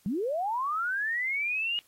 sine linear sweep, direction up, 172.3 to 2900 Hz, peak -27 dBFS, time 0.06-1.79 s, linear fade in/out 0 ms, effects white hiss -64 dBFS RMS until 1.87 s + AAC 48 kbps

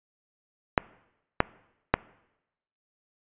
clicks, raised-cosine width 0.5 ms, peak -3 dBFS, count 3, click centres 0.778 / 1.404 / 1.94 s, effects noise-tail reverb RT60 0.9 s tail -22 dB re dry + resampled to 8000 Hz

